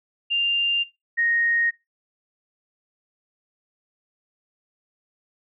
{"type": "tone pair in turn", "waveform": "sine", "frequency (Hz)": [2794, 1864.8], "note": ["F7", "A#6"], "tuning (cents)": [0, 0], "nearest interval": "perfect fifth", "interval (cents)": 700, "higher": "first", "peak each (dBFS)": -19, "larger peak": "neither", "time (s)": [[0.3, 0.84], [1.17, 1.71]], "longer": "neither", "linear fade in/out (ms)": 20, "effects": ["noise-tail reverb RT60 0.2 s tail -17 dB re dry"]}